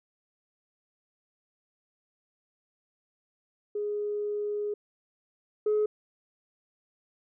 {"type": "tone pair in turn", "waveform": "sine", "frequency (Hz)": [415.3, 423.8], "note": ["G#4", "G#4"], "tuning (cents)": [0, 35], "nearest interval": "unison", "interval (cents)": 35, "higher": "second", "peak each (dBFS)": [-28, -21], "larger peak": "second", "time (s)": [[3.75, 4.74], [5.66, 5.86]], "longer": "first", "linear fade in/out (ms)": 5, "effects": ["tanh soft clip ceiling -20 dBFS"]}